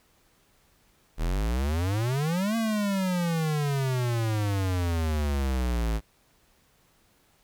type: exponential two-way sweep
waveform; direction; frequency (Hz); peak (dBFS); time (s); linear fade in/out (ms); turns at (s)
square; up then down; 37.85 to 230 to 53.1; -25; 1.17-6.01; 50; 2.56
effects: pink hiss -64 dBFS RMS until 7.43 s